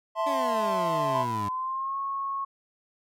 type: chord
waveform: triangle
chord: A minor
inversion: second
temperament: equal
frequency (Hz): 659.3 / 880 / 1046.5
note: E5 / A5 / C6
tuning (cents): 0 / 0 / 0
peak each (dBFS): -26 / -30 / -26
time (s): 0.15-1.26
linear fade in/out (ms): 50
type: exponential sweep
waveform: 20% pulse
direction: down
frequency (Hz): 292.6 to 98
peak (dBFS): -27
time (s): 0.26-1.49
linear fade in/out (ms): 10
type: tone with pitch glide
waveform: sine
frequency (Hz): 987.8 to 1096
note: B5 to C#6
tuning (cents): 0 to -20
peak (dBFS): -28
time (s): 1.14-2.45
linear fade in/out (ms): 10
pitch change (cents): +180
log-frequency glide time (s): 1.29-1.98
effects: none